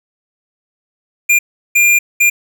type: tone bursts at uneven times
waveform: square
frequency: 2400 Hz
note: D7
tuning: 37 cents sharp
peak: -8 dBFS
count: 3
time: 1.29-1.39 / 1.75-1.99 / 2.2-2.3 s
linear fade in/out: 10 ms
effects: none